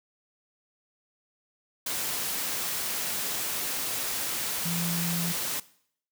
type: tone in noise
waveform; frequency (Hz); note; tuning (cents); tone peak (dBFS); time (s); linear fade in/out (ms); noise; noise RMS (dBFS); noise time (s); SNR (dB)
sine; 170.8; F3; -38; -29; 4.65-5.32; 5; white; -31; 1.86-5.6; -1
effects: noise-tail reverb RT60 0.6 s tail -19 dB re dry + high-pass 100 Hz 12 dB/octave